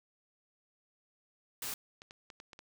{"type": "noise", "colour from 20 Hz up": "white", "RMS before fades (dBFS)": -39, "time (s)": [1.62, 1.74], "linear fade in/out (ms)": 2}
{"type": "clicks", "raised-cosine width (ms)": 0.2, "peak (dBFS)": -32, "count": 6, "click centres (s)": [2.019, 2.109, 2.302, 2.401, 2.532, 2.591]}
{"effects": []}